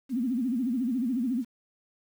sine tone with vibrato, 246.9 Hz, B3, in tune, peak -25 dBFS, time 0.09-1.45 s, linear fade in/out 50 ms, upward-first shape sine, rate 14 Hz, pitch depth 170 cents each way, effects 9-bit

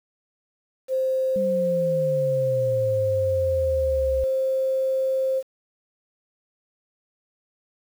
sine tone with pitch glide, 523.3 to 527.9 Hz, C5 to C5, 0 to +15 cents, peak -20 dBFS, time 0.88-5.43 s, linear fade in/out 50 ms, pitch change +15 cents, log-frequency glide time 1.21-3.71 s
sine exponential sweep, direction down, 200 to 65.3 Hz, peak -27 dBFS, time 1.36-4.24 s, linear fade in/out 0 ms
effects 8-bit

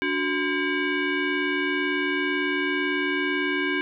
sine tone with frequency modulation, 948 Hz, A#5, 29 cents sharp, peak -22 dBFS, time 0.02-3.81 s, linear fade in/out 0 ms, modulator 658 Hz, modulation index 2.5, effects none

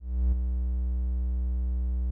triangle tone with ADSR envelope, 61.74 Hz, B1, in tune, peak -17 dBFS, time 0-2.11 s, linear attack 320 ms, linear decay 14 ms, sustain -6 dB, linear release 9 ms, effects none

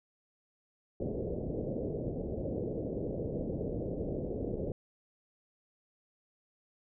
white low-pass noise, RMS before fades -36 dBFS, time 1-4.72 s, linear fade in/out 2 ms, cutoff 560 Hz, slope 48 dB/octave, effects none

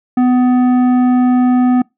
sine tone with tanh clipping, 250 Hz, B3, 21 cents sharp, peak -10 dBFS, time 0.17-1.82 s, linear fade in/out 5 ms, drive 11 dB, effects noise-tail reverb RT60 0.2 s tail -26 dB re dry

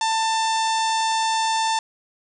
harmonic tone, 891 Hz, A5, 22 cents sharp, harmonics 1 / 2 / 3 / 4 / 5 / 6 / 7 / 8 / 9 / 10, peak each -20 / -31 / -34 / -30 / -34 / -33 / -36 / -36 / -45 / -39 dBFS, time 0.01-1.79 s, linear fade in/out 2 ms, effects none

